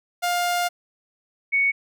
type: tone pair in turn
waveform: sawtooth / sine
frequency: 705 / 2224 Hz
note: F5 / C#7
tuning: +16 / +5 cents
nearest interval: octave + minor sixth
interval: 1989 cents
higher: second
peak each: -17 dBFS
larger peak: neither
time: 0.22-0.69 / 1.52-1.72 s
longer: first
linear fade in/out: 20 ms
effects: none